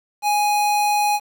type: tone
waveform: square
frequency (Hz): 830.6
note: G#5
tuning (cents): 0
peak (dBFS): -17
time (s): 0.22-1.2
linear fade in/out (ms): 50
effects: 8-bit